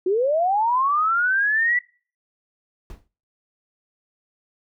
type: linear sweep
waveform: sine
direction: up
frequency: 351.5 to 1975.5 Hz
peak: -17 dBFS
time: 0.06-1.79 s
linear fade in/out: 5 ms
type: noise with exponential decay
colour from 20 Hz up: brown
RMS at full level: -32 dBFS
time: 2.9-3.08 s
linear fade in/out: 1 ms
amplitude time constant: 37 ms
effects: noise-tail reverb RT60 0.4 s tail -23 dB re dry